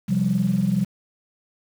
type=chord; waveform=sine; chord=C suspended fourth; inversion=none; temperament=equal; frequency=130.81 / 174.61 / 196 Hz; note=C3 / F3 / G3; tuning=0 / 0 / 0 cents; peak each=-25 / -22 / -20 dBFS; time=0.08-0.85 s; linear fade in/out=20 ms; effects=tanh soft clip ceiling -11 dBFS + 7-bit